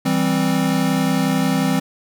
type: chord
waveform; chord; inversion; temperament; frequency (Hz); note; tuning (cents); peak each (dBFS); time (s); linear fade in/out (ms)
square; C major; first; equal; 164.81 / 196 / 261.6; E3 / G3 / C4; 0 / 0 / 0; -22 / -22 / -20; 0.05-1.8; 10
effects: none